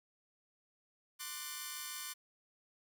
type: chord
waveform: 5% pulse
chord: D dominant seventh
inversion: third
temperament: equal with one note detuned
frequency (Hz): 1046.5 / 1174.7 / 1480 / 1794.9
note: C6 / D6 / F#6 / A6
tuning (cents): 0 / 0 / 0 / +34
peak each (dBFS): -36 / -35 / -36 / -37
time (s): 1.19-2.14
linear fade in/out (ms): 20
effects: none